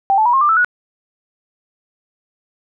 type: tone with pitch steps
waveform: sine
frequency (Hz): 784 / 869.9 / 965.2 / 1071 / 1188.3 / 1318.5 / 1463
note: G5 / A5 / B5 / C6 / D6 / E6 / F#6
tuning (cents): 0 / -20 / -40 / +40 / +20 / 0 / -20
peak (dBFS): -10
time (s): 0.1-0.646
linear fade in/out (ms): 0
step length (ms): 78
effects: none